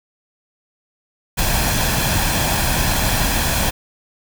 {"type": "noise with comb filter", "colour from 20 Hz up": "pink", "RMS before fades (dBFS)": -18, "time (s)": [1.37, 3.71], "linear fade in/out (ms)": 20, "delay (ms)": 1.2, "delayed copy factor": 0.5, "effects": []}